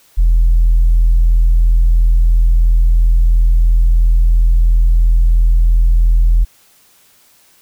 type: tone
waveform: sine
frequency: 41.48 Hz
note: E1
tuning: 12 cents sharp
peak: -5 dBFS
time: 0.17-6.45 s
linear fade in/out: 20 ms
effects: tanh soft clip ceiling -4 dBFS + white hiss -50 dBFS RMS until 7.61 s